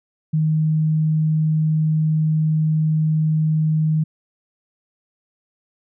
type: tone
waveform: sine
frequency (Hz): 156.2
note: D#3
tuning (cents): +7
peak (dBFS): -15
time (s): 0.33-4.04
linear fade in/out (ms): 10
effects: none